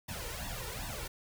pink noise with flanger, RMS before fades -40 dBFS, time 0.08-1.08 s, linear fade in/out 10 ms, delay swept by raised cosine 1.1 to 2.2 ms, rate 2.6 Hz, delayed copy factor +1, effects none

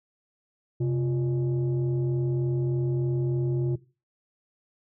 sine tone pair together, 131.21 / 350.3 Hz, C3 / F4, +5 / +5 cents, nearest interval octave + perfect fourth, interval 1700 cents, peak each -22 / -27 dBFS, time 0.8-3.76 s, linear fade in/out 10 ms, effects noise-tail reverb RT60 0.3 s tail -18 dB re dry + tanh soft clip ceiling -20 dBFS

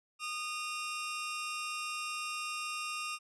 sawtooth tone pair together, 1227.7 / 2756 Hz, D#6 / F7, -24 / -24 cents, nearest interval octave + major second, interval 1400 cents, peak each -35 / -36 dBFS, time 0.19-3.19 s, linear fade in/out 50 ms, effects resampled to 24000 Hz

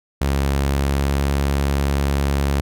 sawtooth tone with pitch glide, 69.3 to 69.94 Hz, C#2 to C#2, 0 to +16 cents, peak -13 dBFS, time 0.21-2.61 s, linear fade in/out 5 ms, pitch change +16 cents, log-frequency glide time 0.73-1.32 s, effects none

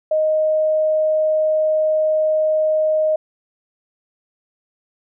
sine tone, 622.3 Hz, D#5, in tune, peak -14 dBFS, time 0.11-3.16 s, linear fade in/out 5 ms, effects none

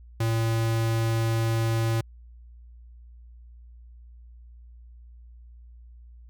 square tone, 113.6 Hz, A#2, 44 cents flat, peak -23 dBFS, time 0.2-2.01 s, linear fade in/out 5 ms, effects added 59 Hz sine -45 dBFS peak until 6.29 s

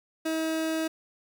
30% pulse tone, 320 Hz, D#4, 49 cents sharp, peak -24 dBFS, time 0.25-0.88 s, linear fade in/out 10 ms, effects none

